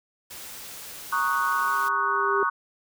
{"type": "noise", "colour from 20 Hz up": "white", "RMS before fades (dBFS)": -40, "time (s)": [0.3, 1.89], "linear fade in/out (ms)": 10}
{"type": "chord", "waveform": "sine", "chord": "D# minor seventh", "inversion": "second", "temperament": "equal", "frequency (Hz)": [932.3, 1108.7, 1244.5, 1480], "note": ["A#5", "C#6", "D#6", "F#6"], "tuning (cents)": [0, 0, 0, 0], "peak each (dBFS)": [-31, -25, -28, -27], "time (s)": [1.12, 2.5], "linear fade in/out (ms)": 10}
{"type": "tone with exponential growth", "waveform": "sine", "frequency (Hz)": 398.1, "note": "G4", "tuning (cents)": 27, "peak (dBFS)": -22, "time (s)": [1.32, 2.43], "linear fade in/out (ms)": 1, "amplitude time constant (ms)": 240}
{"effects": []}